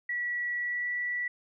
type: tone with pitch glide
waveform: sine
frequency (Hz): 1939 to 1954.7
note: B6 to B6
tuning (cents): -32 to -18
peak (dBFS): -29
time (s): 0.09-1.28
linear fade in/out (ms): 5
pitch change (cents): +14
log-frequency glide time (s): 0.57-0.9
effects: none